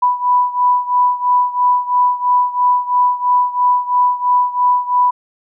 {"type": "beating tone pair", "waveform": "sine", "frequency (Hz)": [987.8, 990.8], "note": ["B5", "B5"], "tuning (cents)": [0, 5], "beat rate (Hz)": 3, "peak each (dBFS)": [-13, -16], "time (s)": [0.02, 5.11], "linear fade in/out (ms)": 10, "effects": []}